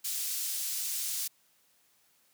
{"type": "high-pass noise", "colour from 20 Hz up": "pink", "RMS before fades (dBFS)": -34, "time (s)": [0.04, 1.28], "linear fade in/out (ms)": 10, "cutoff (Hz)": 5800, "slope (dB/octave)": 12, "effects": ["white hiss -68 dBFS RMS until 2.33 s", "high-pass 80 Hz 12 dB/octave"]}